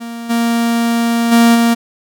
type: tone with level steps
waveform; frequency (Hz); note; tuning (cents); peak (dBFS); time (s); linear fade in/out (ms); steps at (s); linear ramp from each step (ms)
45% pulse; 233; A#3; -1; -24 / -12 / -6 / -9; 0-1.75; 20; 0.29 / 1.31 / 1.54; 20
effects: none